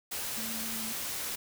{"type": "tone in noise", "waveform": "sine", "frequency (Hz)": 223.8, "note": "A3", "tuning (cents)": 30, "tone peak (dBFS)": -41, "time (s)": [0.37, 0.93], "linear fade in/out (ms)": 10, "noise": "white", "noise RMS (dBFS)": -36, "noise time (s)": [0.11, 1.36], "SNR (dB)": -8, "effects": []}